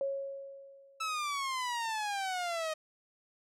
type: tone with exponential decay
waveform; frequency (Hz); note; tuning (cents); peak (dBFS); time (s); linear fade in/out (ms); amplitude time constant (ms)
sine; 550; C#5; -14; -29; 0.01-1.3; 1; 280
type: exponential sweep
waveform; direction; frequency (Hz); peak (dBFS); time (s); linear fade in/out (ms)
sawtooth; down; 1318.5 to 620; -29; 1-2.74; 10
effects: low-pass 9000 Hz 12 dB/octave